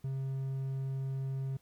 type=tone; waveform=triangle; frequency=134.3 Hz; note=C3; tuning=46 cents sharp; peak=-31 dBFS; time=0.04-1.57 s; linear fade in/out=5 ms; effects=pink hiss -69 dBFS RMS until 1.61 s